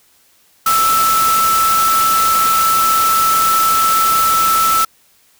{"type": "tone in noise", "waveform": "sine", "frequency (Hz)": 1318.5, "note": "E6", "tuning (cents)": 0, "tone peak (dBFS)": -11, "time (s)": [0.66, 4.85], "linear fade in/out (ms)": 5, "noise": "white", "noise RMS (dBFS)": -19, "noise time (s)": [0.66, 4.85], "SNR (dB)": 5, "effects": ["white hiss -53 dBFS RMS until 5.39 s"]}